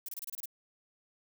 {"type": "noise bursts", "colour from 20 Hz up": "violet", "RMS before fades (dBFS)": -40, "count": 8, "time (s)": [0.06, 0.457], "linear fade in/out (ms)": 2, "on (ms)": 26, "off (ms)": 27, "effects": []}